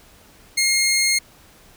15% pulse tone, 2140 Hz, C7, 38 cents sharp, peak -10 dBFS, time 0.57-1.19 s, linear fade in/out 10 ms, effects pink hiss -50 dBFS RMS until 1.76 s

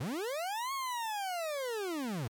40% pulse linear two-way sweep, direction up then down, 101 to 1108.7 to 101 Hz, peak -33 dBFS, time 0-2.28 s, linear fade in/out 10 ms, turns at 0.73 s, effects MP3 96 kbps

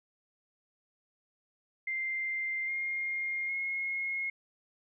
sine tone with pitch steps, 2093 / 2126 / 2159 Hz, C7 / C7 / C#7, 0 / +27 / -46 cents, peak -31 dBFS, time 1.87-4.3 s, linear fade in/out 5 ms, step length 810 ms, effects none

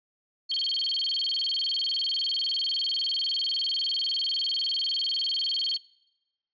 sine tone with vibrato, 3729 Hz, A#7, in tune, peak -25 dBFS, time 0.49-5.78 s, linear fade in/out 20 ms, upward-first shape square, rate 20 Hz, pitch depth 280 cents each way, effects noise-tail reverb RT60 1.0 s tail -25 dB re dry + resampled to 11025 Hz

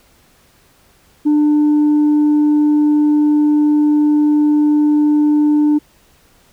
sine tone, 298.1 Hz, D4, 26 cents sharp, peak -7 dBFS, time 1.25-5.79 s, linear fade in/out 20 ms, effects tanh soft clip ceiling -8 dBFS + pink hiss -52 dBFS RMS until 6.52 s

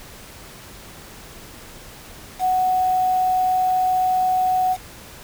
sine tone with quantisation, 741 Hz, F#5, 2 cents sharp, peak -16 dBFS, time 2.39-4.77 s, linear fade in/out 50 ms, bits 6, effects pink hiss -41 dBFS RMS until 5.23 s

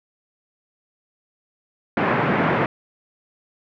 pink band-pass noise, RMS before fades -20 dBFS, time 1.97-2.66 s, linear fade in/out 2 ms, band 140 to 2100 Hz, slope 24 dB/octave, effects none

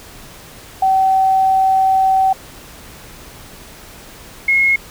sine tone pair in turn, 765 / 2164 Hz, G5 / C#7, -42 / -42 cents, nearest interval octave + tritone, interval 1800 cents, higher second, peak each -10 dBFS, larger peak neither, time 0.82-2.33 / 4.48-4.76 s, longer first, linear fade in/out 5 ms, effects pink hiss -38 dBFS RMS until 4.9 s

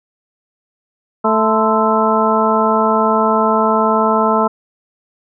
harmonic tone with a mistuned harmonic, 219.9 Hz, A3, 1 cent flat, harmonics 1 / 2 / 3 / 4 / 5 / 6, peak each -18 / -18 / -18 / -18 / -18 / -18 dBFS, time 1.24-4.48 s, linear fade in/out 10 ms, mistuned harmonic 5, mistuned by -98 cents, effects none

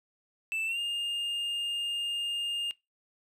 triangle tone with pitch glide, 2646 to 2820 Hz, E7 to F7, +6 to +16 cents, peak -28 dBFS, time 0.52-2.71 s, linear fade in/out 0 ms, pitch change +110 cents, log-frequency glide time 0.66-0.79 s, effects noise-tail reverb RT60 0.2 s tail -21 dB re dry

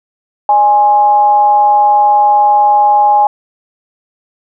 sine tone with frequency modulation, 829 Hz, G#5, 3 cents flat, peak -5 dBFS, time 0.49-3.27 s, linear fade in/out 2 ms, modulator 231 Hz, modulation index 0.33, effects none

